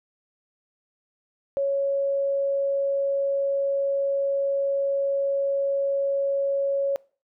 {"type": "tone", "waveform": "sine", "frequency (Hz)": 554.4, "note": "C#5", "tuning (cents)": 0, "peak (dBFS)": -21, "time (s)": [1.57, 6.96], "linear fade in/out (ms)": 0, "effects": ["noise-tail reverb RT60 0.4 s tail -23 dB re dry"]}